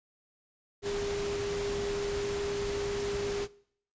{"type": "tone in noise", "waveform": "sine", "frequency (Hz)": 404.7, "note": "G#4", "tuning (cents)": -45, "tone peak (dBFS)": -31, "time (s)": [0.82, 3.48], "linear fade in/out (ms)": 50, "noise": "pink", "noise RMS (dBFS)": -38, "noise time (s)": [0.82, 3.48], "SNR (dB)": 4, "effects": ["noise-tail reverb RT60 0.6 s tail -21 dB re dry", "resampled to 16000 Hz"]}